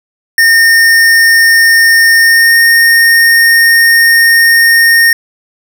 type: tone with pitch glide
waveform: square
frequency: 1826 to 1840.8 Hz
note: A#6 to A#6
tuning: -36 to -22 cents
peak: -4 dBFS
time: 0.38-5.13 s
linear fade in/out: 2 ms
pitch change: +14 cents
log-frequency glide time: 2.19-2.57 s
effects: none